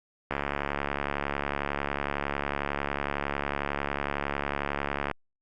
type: click train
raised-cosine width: 0.5 ms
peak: -13 dBFS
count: 342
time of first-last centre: 0.31-5.113 s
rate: 71 Hz
effects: Opus 48 kbps